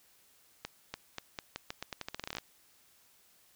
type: accelerating click train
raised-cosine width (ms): 0.2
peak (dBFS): -20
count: 19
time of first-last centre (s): 0.65-2.384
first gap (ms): 290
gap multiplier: 0.84
effects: white hiss -65 dBFS RMS until 3.55 s